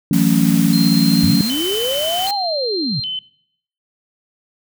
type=chord; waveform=sine; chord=F# minor seventh; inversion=third; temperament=just; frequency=166.5 / 185 / 222 / 277.5 Hz; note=E3 / F#3 / A3 / C#4; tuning=+18 / 0 / +16 / +2 cents; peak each=-17 dBFS; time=0.11-1.41 s; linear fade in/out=2 ms
type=noise; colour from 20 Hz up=white; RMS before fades=-27 dBFS; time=0.13-2.31 s; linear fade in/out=2 ms
type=tone with vibrato; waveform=sine; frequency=3562 Hz; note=A7; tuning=21 cents sharp; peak=-21 dBFS; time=0.73-3.19 s; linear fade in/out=2 ms; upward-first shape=square; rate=0.65 Hz; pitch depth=270 cents each way
type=linear two-way sweep; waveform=sine; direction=up then down; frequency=68.1 to 824 to 115.2 Hz; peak=-19 dBFS; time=1.23-3 s; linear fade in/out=5 ms; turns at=2.34 s
effects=noise-tail reverb RT60 0.7 s tail -22 dB re dry